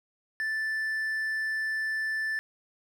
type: tone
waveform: triangle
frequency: 1760 Hz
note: A6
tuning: in tune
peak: -26 dBFS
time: 0.4-2.39 s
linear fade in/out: 0 ms
effects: none